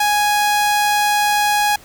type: tone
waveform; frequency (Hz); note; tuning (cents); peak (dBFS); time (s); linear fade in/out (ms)
sawtooth; 830.6; G#5; 0; -10; 0-1.76; 5
effects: pink hiss -44 dBFS RMS until 1.84 s